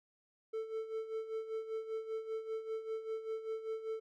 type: tone with tremolo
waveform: triangle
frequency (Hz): 442.9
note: A4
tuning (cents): +11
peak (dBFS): -33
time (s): 0.53-4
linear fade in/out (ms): 10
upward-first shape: sine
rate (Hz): 5.1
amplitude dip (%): 70
effects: none